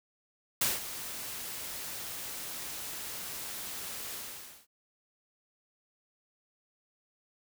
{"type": "noise with ADSR envelope", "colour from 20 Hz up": "white", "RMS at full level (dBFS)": -27, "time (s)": [0.61, 4.67], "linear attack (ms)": 5, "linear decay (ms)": 180, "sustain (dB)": -13, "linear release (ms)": 540, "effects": []}